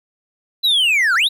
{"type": "linear two-way sweep", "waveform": "triangle", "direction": "down then up", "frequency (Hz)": [4031, 1313, 4031], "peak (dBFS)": -11, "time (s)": [0.63, 1.29], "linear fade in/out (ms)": 20, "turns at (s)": 1.15, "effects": []}